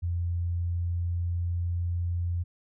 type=tone with pitch glide; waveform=sine; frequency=86.4 to 86.9 Hz; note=F2 to F2; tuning=-18 to -8 cents; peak=-26 dBFS; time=0.02-2.44 s; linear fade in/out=20 ms; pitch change=+10 cents; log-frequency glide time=0.25-1.86 s; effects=none